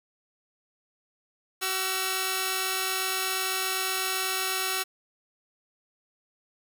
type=tone pair together; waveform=5% pulse; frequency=377.5 / 1345.3 Hz; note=F#4 / E6; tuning=+35 / +35 cents; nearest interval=octave + minor seventh; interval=2200 cents; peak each=-18 dBFS; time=1.61-4.84 s; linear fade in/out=20 ms; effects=none